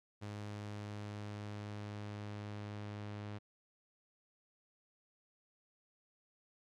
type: tone with low-pass filter sweep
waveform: sawtooth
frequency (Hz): 103.83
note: G#2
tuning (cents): 0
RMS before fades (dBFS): -45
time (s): 0.21-3.39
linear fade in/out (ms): 20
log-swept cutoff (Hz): 7300 to 4100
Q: 0.74
effects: none